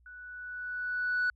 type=tone with level ramp; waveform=sine; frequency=1480 Hz; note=F#6; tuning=in tune; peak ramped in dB=-46 to -23 dBFS; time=0.06-1.3 s; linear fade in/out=2 ms; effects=tanh soft clip ceiling -24 dBFS + added 60 Hz sine -61 dBFS peak until 1.35 s